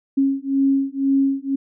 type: beating tone pair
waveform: sine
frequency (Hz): 272 / 274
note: C#4 / C#4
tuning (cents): -33 / -20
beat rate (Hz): 2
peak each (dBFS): -19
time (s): 0.17-1.56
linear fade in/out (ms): 10
effects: none